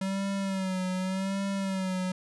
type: tone with vibrato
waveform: square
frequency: 190.6 Hz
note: G3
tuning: 48 cents flat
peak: -29 dBFS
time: 0.01-2.12 s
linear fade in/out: 5 ms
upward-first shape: sine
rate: 0.86 Hz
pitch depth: 57 cents each way
effects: resampled to 24000 Hz